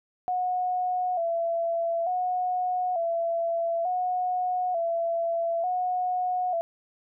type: tone with vibrato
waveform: sine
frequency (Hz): 700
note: F5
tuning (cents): +4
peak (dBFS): -24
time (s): 0.28-6.61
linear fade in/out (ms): 0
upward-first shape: square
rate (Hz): 0.56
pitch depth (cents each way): 70
effects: none